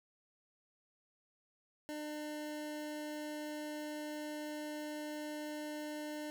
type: tone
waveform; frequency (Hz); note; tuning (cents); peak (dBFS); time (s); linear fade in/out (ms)
25% pulse; 301; D4; +43; -37; 1.89-6.3; 0
effects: none